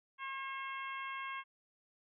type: harmonic tone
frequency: 539 Hz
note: C#5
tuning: 49 cents flat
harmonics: 2 / 3 / 4 / 5 / 6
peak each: -42 / -47 / -46 / -50 / -54 dBFS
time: 0.18-1.44 s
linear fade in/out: 50 ms
effects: none